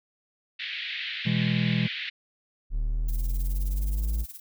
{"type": "band-pass noise", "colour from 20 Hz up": "pink", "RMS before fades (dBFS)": -34, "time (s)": [0.59, 2.1], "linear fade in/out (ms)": 10, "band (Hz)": [1800, 3900], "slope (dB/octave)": 48}
{"type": "chord", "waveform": "triangle", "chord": "E major", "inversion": "second", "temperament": "just", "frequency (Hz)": [123.61, 164.81, 206], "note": ["B2", "E3", "G#3"], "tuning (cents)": [2, 0, -14], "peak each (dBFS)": -25, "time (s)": [1.25, 1.88], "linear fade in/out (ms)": 20}
{"type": "exponential sweep", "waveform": "triangle", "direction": "up", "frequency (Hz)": [36.22, 55.9], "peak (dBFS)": -22, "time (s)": [2.7, 4.26], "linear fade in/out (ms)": 50}
{"type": "noise with tremolo", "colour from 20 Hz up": "violet", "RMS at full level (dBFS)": -40, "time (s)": [3.08, 4.4], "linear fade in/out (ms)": 5, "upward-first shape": "sine", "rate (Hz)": 19, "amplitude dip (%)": 75}
{"effects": []}